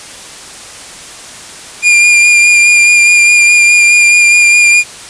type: tone with vibrato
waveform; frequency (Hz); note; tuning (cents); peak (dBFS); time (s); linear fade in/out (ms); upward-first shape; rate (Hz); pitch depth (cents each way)
45% pulse; 2409; D7; +43; -3; 1.82-4.84; 50; sine; 4.8; 16
effects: white hiss -29 dBFS RMS until 5.09 s + resampled to 22050 Hz